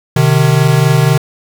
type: tone pair together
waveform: square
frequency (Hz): 128.8 / 152.83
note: C3 / D#3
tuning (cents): -27 / -31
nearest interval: minor third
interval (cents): 296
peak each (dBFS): -11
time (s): 0.16-1.18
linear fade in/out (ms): 5
effects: 7-bit